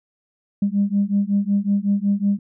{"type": "beating tone pair", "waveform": "sine", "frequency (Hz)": [198.6, 204], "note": ["G3", "G#3"], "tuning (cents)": [23, -31], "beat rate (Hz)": 5.4, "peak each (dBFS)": -19, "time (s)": [0.62, 2.39], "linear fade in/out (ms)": 5, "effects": ["tanh soft clip ceiling -10 dBFS"]}